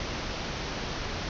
pink low-pass noise, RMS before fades -34 dBFS, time 0-1.29 s, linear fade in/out 2 ms, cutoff 6100 Hz, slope 96 dB/octave, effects none

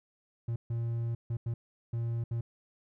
triangle tone bursts at uneven times, 116.54 Hz, A#2, in tune, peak -28 dBFS, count 6, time 0.48-0.56 / 0.7-1.15 / 1.3-1.37 / 1.46-1.54 / 1.93-2.24 / 2.31-2.41 s, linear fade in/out 5 ms, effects none

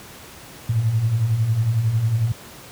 sine beating tone pair, 103.83 / 114.83 Hz, G#2 / A#2, 0 / -26 cents, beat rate 11 Hz, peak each -25 / -17 dBFS, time 0.69-2.32 s, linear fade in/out 5 ms, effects pink hiss -41 dBFS RMS until 2.71 s + high-pass 60 Hz 12 dB/octave

